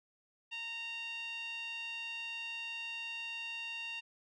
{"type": "tone with band-pass filter", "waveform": "sawtooth", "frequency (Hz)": 923, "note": "A#5", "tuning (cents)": -17, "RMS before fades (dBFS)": -42, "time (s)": [0.51, 4.01], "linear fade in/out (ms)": 20, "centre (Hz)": 3000, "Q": 8.8, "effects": ["resampled to 24000 Hz"]}